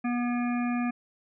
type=harmonic tone; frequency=242.2 Hz; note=B3; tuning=34 cents flat; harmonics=1 / 3 / 5 / 7 / 9 / 10; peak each=-26 / -36 / -39 / -41 / -47 / -41 dBFS; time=0.04-0.91 s; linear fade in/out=10 ms; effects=none